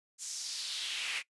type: noise with high-pass filter sweep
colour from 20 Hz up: brown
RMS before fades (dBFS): -38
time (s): 0.18-1.23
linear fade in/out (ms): 50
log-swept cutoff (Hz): 7000 to 2200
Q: 2.7
effects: noise-tail reverb RT60 0.1 s tail -21 dB re dry + resampled to 24000 Hz